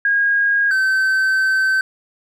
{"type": "tone pair in turn", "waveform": ["sine", "triangle"], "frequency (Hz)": [1633, 1541.3], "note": ["G#6", "G6"], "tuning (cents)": [-30, -30], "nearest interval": "minor second", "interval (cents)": 100, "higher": "first", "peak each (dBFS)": [-13, -12], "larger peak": "second", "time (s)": [[0.05, 0.71], [0.71, 1.81]], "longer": "second", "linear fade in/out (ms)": 2, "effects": []}